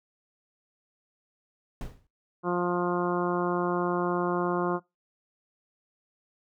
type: noise with exponential decay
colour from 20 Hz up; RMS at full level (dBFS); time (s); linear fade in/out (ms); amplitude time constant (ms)
brown; -31; 1.81-2.07; 1; 55
type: harmonic tone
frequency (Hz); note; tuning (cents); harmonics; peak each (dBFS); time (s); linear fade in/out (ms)
176.6; F3; +20; 1 / 2 / 3 / 4 / 5 / 6 / 7 / 8; -31 / -28 / -35 / -35 / -38 / -33 / -37 / -40; 2.43-4.8; 50
effects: noise-tail reverb RT60 0.2 s tail -21 dB re dry